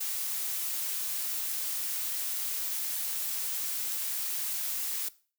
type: noise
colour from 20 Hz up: blue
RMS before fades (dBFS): -33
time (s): 0-5.09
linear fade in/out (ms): 10
effects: noise-tail reverb RT60 0.4 s tail -19 dB re dry